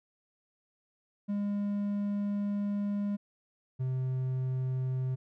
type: tone pair in turn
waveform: triangle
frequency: 203.5 / 129.46 Hz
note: G#3 / C3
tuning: -35 / -18 cents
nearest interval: minor sixth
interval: 783 cents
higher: first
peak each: -27 dBFS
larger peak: neither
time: 1.28-3.17 / 3.79-5.16 s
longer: first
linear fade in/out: 20 ms
effects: none